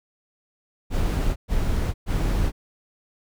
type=noise bursts; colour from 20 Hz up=brown; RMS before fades=-22 dBFS; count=3; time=0.9-2.52 s; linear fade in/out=50 ms; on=460 ms; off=120 ms; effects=none